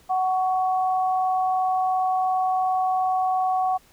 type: tone pair together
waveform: sine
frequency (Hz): 746.2 / 1117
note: F#5 / C#6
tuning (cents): +14 / +13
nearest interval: perfect fifth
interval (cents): 699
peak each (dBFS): -20 / -29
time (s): 0.09-3.78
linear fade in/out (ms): 20
effects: pink hiss -56 dBFS RMS until 3.92 s